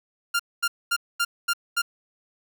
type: tone bursts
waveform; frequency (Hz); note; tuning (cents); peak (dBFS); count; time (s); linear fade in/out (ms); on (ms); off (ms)
sawtooth; 1396.9; F6; 0; -17; 6; 0.34-1.82; 10; 55; 230
effects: none